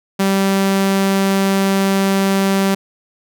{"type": "tone", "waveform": "sawtooth", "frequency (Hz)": 194.7, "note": "G3", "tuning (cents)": -12, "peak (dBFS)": -9, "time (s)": [0.19, 2.75], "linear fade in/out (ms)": 10, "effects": []}